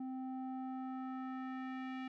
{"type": "tone with low-pass filter sweep", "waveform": "square", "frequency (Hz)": 260, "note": "C4", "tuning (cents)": -11, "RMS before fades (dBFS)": -43, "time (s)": [0, 2.08], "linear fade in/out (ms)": 5, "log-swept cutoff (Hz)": [580, 2500], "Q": 1.7, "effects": []}